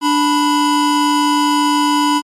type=tone pair together; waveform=square; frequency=293.7 / 988.6 Hz; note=D4 / B5; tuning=0 / +1 cents; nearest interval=octave + major sixth; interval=2101 cents; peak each=-15 dBFS; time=0.01-2.22 s; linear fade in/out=50 ms; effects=low-pass 10000 Hz 12 dB/octave + MP3 64 kbps